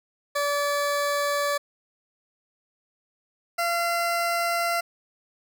20% pulse tone pair in turn, 576 / 685 Hz, D5 / F5, -34 / -34 cents, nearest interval minor third, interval 300 cents, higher second, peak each -18 dBFS, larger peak neither, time 0.35-1.58 / 3.58-4.81 s, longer neither, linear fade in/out 10 ms, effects none

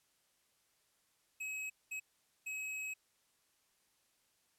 square tone bursts at uneven times, 2556 Hz, D#7, 46 cents sharp, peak -40 dBFS, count 3, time 1.4-1.7 / 1.91-2 / 2.46-2.94 s, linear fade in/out 10 ms, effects white hiss -75 dBFS RMS until 4.58 s + low-pass 12000 Hz 12 dB/octave

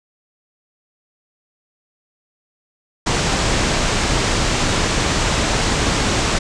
pink low-pass noise, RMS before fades -18 dBFS, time 3.06-6.39 s, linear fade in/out 10 ms, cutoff 8200 Hz, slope 48 dB/octave, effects none

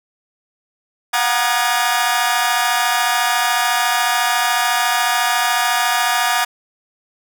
sawtooth tone cluster, 716 / 750 / 948 / 1221 / 1684 Hz, F5 / F#5 / A#5 / D#6 / G#6, +43 / +23 / +29 / -33 / +24 cents, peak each -18 dBFS, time 1.13-6.45 s, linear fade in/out 10 ms, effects none

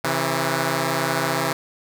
5% pulse tone pair together, 133.9 / 163.85 Hz, C3 / E3, +40 / -10 cents, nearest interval minor third, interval 350 cents, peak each -12 dBFS, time 0.04-1.53 s, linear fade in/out 5 ms, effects none

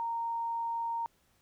sine tone, 926 Hz, A#5, 12 cents flat, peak -31 dBFS, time 0-1.06 s, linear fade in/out 0 ms, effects pink hiss -70 dBFS RMS until 1.41 s

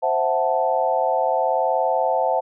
sine chord, F# half-diminished seventh, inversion second, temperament equal, 523.3 / 659.3 / 740 / 880 Hz, C5 / E5 / F#5 / A5, 0 / 0 / 0 / 0 cents, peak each -23 dBFS, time 0.02-2.41 s, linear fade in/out 20 ms, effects none

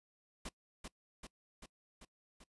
pink noise with echo, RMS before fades -44 dBFS, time 0.45-0.49 s, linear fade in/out 5 ms, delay 390 ms, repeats 5, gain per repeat -3 dB, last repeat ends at 2.44 s, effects noise-tail reverb RT60 0.1 s tail -23 dB re dry + resampled to 24000 Hz

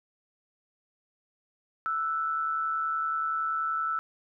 sine tone pair together, 1324 / 1474.6 Hz, E6 / F#6, +7 / -6 cents, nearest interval major second, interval 187 cents, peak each -27 / -36 dBFS, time 1.86-3.99 s, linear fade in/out 0 ms, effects none

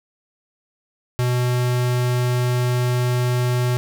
square tone, 123.8 Hz, B2, 5 cents sharp, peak -18 dBFS, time 1.19-3.77 s, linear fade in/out 0 ms, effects none

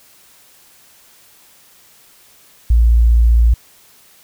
sine tone, 57.6 Hz, A#1, 20 cents flat, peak -7 dBFS, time 2.7-3.54 s, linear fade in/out 5 ms, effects white hiss -48 dBFS RMS until 4.23 s

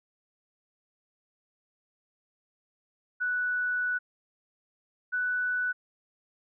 sine tone pair in turn, 1480 / 1487.3 Hz, F#6 / F#6, 0 / +9 cents, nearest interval unison, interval 9 cents, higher second, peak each -26 dBFS, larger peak neither, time 3.2-3.99 / 5.12-5.73 s, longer first, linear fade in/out 20 ms, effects none

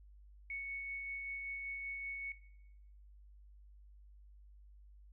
sine tone with tremolo, 2217 Hz, C#7, in tune, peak -39 dBFS, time 0.5-2.32 s, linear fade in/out 2 ms, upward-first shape sine, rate 5.2 Hz, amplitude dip 25%, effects noise-tail reverb RT60 0.9 s tail -17 dB re dry + added 50 Hz sine -56 dBFS peak until 5.12 s

